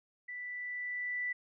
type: tone with level ramp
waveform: sine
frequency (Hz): 1975.5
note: B6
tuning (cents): 0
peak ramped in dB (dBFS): -40 to -32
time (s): 0.28-1.33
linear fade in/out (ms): 10
effects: none